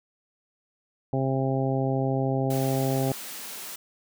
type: harmonic tone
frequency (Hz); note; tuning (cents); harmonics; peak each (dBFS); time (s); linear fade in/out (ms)
133.4; C3; +34; 1 / 2 / 3 / 4 / 5 / 6; -26 / -29 / -31 / -32 / -33 / -34; 1.13-3.12; 2
type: high-pass noise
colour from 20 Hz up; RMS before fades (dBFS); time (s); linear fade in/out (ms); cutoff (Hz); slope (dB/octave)
white; -38; 2.5-3.76; 5; 170; 24
effects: none